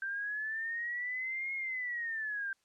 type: linear two-way sweep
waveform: sine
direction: up then down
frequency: 1566 to 2164 to 1566 Hz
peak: -34 dBFS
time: 0.02-2.53 s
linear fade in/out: 2 ms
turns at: 1.54 s
effects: white hiss -75 dBFS RMS until 2.64 s + low-pass 8000 Hz 12 dB/octave